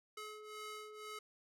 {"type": "ring-modulated tone", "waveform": "sawtooth", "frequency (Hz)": 854, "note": "G#5", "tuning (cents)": 48, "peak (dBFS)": -40, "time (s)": [0.17, 1.19], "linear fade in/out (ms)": 5, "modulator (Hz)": 428, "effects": ["low-pass 12000 Hz 12 dB/octave"]}